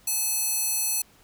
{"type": "tone with high-pass filter", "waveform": "square", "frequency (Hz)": 860, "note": "A5", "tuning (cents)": -40, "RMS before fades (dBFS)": -26, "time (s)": [0.07, 1.02], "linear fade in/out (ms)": 5, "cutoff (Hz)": 7800, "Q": 0.7, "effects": ["pink hiss -57 dBFS RMS until 1.23 s"]}